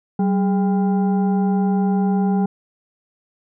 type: tone with frequency modulation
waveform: sine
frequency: 191.6 Hz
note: G3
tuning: 39 cents flat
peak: -15 dBFS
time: 0.19-2.46 s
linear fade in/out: 5 ms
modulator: 605 Hz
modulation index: 0.58
effects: none